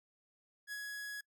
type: tone with ADSR envelope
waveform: 45% pulse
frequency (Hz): 1675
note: G#6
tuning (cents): +14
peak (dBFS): -39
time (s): 0.67-1.21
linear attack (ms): 52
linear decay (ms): 40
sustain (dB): -2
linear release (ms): 7
effects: noise-tail reverb RT60 0.1 s tail -24 dB re dry